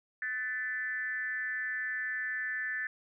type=tone with frequency modulation; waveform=sine; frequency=1760 Hz; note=A6; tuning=in tune; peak=-32 dBFS; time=0.22-2.87 s; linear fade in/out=2 ms; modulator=248 Hz; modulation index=0.71; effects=none